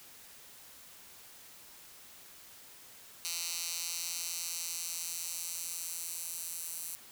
10% pulse tone with high-pass filter sweep, 170.3 Hz, F3, 43 cents flat, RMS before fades -39 dBFS, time 3.25-6.95 s, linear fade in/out 0 ms, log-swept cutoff 4700 to 9400 Hz, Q 1.1, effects white hiss -54 dBFS RMS until 7.11 s

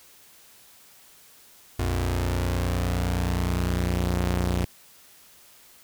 sawtooth tone pair together, 59.8 / 89.6 Hz, A#1 / F2, +45 / +45 cents, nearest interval perfect fifth, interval 700 cents, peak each -22 dBFS, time 1.79-4.65 s, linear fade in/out 5 ms, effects white hiss -53 dBFS RMS until 5.83 s

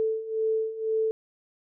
sine beating tone pair, 440 / 442 Hz, A4 / A4, 0 / +8 cents, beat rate 2 Hz, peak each -30 / -26 dBFS, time 0-1.11 s, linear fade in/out 0 ms, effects none

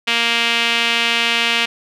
sawtooth tone with band-pass filter, 233.1 Hz, A#3, in tune, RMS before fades -17 dBFS, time 0.07-1.66 s, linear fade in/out 10 ms, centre 2800 Hz, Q 2.7, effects none

